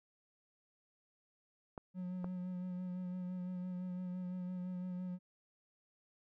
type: clicks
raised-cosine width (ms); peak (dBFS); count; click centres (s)
1; -30; 2; 1.778 / 2.244
type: tone with vibrato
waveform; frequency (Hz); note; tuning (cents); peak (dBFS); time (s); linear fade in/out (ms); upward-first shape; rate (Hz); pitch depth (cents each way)
triangle; 181.5; F#3; -33; -37; 1.94-5.19; 50; sine; 5.9; 23
effects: none